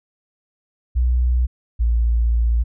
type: tone pair in turn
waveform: sine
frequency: 61.5 / 57.71 Hz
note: B1 / A#1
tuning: -7 / -17 cents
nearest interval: minor second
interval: 110 cents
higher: first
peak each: -14 / -14 dBFS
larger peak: neither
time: 0.95-1.47 / 1.79-2.64 s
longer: second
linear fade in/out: 20 ms
effects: none